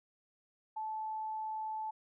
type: tone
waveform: sine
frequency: 871 Hz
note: A5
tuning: 18 cents flat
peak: -36 dBFS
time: 0.76-1.91 s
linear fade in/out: 10 ms
effects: none